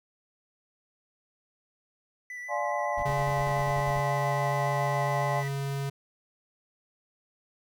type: tone with vibrato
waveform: triangle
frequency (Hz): 1975.5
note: B6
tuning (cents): 0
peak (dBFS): -35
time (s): 2.3-5.48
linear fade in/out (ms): 2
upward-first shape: square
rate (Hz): 7.2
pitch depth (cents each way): 14
type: chord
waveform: sine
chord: D half-diminished seventh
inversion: none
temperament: equal with one note detuned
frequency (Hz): 587.3 / 698.5 / 843.7 / 1046.5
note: D5 / F5 / Ab5 / C6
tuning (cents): 0 / 0 / +27 / 0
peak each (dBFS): -32 / -33 / -32 / -34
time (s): 2.48-5.44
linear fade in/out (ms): 50
type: noise bursts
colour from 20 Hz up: brown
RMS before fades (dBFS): -38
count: 11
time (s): 2.97-4.014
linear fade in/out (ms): 10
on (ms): 64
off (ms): 34
type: tone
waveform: square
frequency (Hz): 138.59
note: C#3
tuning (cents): 0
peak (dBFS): -30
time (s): 3.05-5.9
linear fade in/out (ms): 10
effects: none